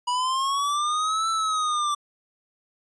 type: linear two-way sweep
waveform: square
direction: up then down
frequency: 972 to 1331 to 1167 Hz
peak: -23 dBFS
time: 0.07-1.95 s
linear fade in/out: 10 ms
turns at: 1.29 s
effects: resampled to 22050 Hz